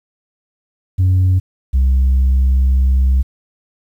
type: tone pair in turn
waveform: sine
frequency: 92.5 / 65.41 Hz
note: F#2 / C2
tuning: 0 / 0 cents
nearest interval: tritone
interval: 600 cents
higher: first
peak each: -7 / -7 dBFS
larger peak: neither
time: 0.98-1.4 / 1.73-3.23 s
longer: second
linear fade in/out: 20 ms
effects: tanh soft clip ceiling -8 dBFS + 8-bit